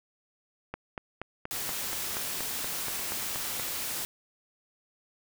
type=click train; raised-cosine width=0.5 ms; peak=-20 dBFS; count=13; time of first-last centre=0.74-3.597 s; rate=4.2 Hz
type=noise; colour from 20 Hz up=white; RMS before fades=-34 dBFS; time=1.51-4.05 s; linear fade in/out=0 ms
effects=none